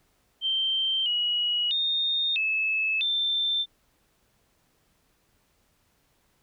sine tone with pitch steps, 3133 / 2910 / 3669 / 2602 / 3563 Hz, G7 / F#7 / A#7 / E7 / A7, -2 / -29 / -28 / -23 / +21 cents, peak -23 dBFS, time 0.41-3.66 s, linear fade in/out 50 ms, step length 650 ms, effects pink hiss -68 dBFS RMS until 6.42 s

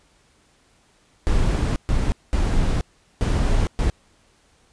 brown noise bursts at uneven times, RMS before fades -19 dBFS, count 5, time 1.27-1.76 / 1.89-2.12 / 2.33-2.81 / 3.21-3.67 / 3.79-3.9 s, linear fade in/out 0 ms, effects pink hiss -59 dBFS RMS until 4.72 s + resampled to 22050 Hz

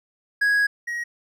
triangle tone pair in turn, 1659 / 1894.8 Hz, G#6 / A#6, -2 / +28 cents, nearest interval major second, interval 230 cents, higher second, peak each -15 / -24 dBFS, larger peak first, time 0.41-0.67 / 0.87-1.04 s, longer first, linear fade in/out 10 ms, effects none

